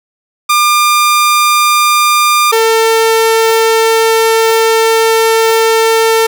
sawtooth tone pair in turn, 1200 / 449.5 Hz, D6 / A4, +37 / +37 cents, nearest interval octave + perfect fourth, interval 1700 cents, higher first, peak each -3 dBFS, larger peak neither, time 0.49-2.52 / 2.52-6.27 s, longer second, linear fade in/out 10 ms, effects none

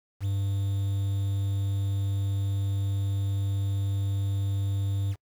triangle tone with quantisation, 98.8 Hz, G2, 14 cents sharp, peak -23 dBFS, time 0.2-5.16 s, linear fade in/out 50 ms, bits 8, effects noise-tail reverb RT60 0.1 s tail -25 dB re dry

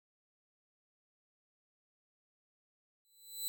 10% pulse tone with exponential growth, 4000 Hz, B7, 21 cents sharp, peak -26 dBFS, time 3.05-3.48 s, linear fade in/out 0 ms, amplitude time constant 92 ms, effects none

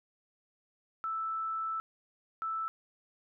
sine tone bursts at uneven times, 1318.5 Hz, E6, in tune, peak -32 dBFS, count 2, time 1.04-1.8 / 2.42-2.68 s, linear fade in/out 0 ms, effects none

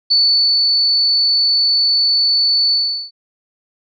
sine tone with ADSR envelope, 4475 Hz, C#8, 16 cents sharp, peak -9 dBFS, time 0.1-3.11 s, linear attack 15 ms, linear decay 460 ms, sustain -2 dB, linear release 390 ms, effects none

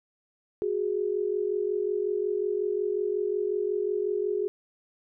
sine tone pair together, 369.8 / 415.3 Hz, F#4 / G#4, -1 / 0 cents, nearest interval major second, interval 201 cents, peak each -29 / -27 dBFS, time 0.62-4.48 s, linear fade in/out 0 ms, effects none

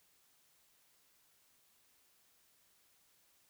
silence, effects white hiss -71 dBFS RMS until 3.49 s

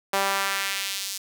sawtooth tone with high-pass filter sweep, 196 Hz, G3, in tune, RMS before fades -27 dBFS, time 0.13-1.18 s, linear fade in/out 5 ms, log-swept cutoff 660 to 5400 Hz, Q 1.1, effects 8-bit

